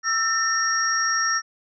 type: tone cluster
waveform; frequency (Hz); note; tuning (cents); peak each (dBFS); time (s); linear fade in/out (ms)
sine; 1331 / 1812 / 5610; E6 / A#6 / F8; +16 / -50 / +7; -24; 0.03-1.42; 50
effects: none